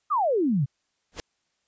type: exponential sweep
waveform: sine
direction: down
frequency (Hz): 1300 to 123.47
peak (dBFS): -20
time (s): 0.1-0.66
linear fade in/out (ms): 20
type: noise with exponential growth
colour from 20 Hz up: pink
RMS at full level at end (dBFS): -29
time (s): 1.12-1.2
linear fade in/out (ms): 0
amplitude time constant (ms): 17
effects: white hiss -74 dBFS RMS until 1.67 s + resampled to 16000 Hz